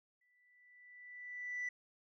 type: tone with exponential growth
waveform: sine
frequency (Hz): 1975.5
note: B6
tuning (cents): 0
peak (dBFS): -34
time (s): 0.21-1.69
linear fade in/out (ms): 5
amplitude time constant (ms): 320
effects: tanh soft clip ceiling -35 dBFS